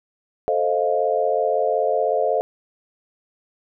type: chord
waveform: sine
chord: F dominant seventh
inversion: first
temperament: equal with one note detuned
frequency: 440 / 525.4 / 622.3 / 698.5 Hz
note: A4 / C5 / Eb5 / F5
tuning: 0 / +7 / 0 / 0 cents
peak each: -23 dBFS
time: 0.48-2.41 s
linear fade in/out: 0 ms
effects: none